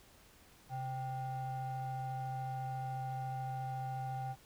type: ring-modulated tone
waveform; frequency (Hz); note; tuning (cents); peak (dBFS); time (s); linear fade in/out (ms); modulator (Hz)
triangle; 326.8; E4; -15; -32; 0.69-4.36; 50; 457
effects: pink hiss -62 dBFS RMS until 4.45 s